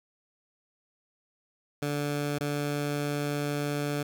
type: tone with dropouts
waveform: 15% pulse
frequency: 145.5 Hz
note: D3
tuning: 16 cents flat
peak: -22 dBFS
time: 1.82-4.03 s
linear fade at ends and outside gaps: 5 ms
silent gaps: 2.385-2.407 s
effects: none